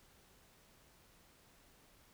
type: silence
effects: pink hiss -66 dBFS RMS until 2.13 s